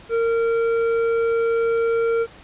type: tone with hard clipping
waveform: sine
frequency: 460 Hz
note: A#4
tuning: 23 cents flat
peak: -19 dBFS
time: 0.09-2.27 s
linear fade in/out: 50 ms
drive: 8 dB
effects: pink hiss -45 dBFS RMS until 2.43 s + resampled to 8000 Hz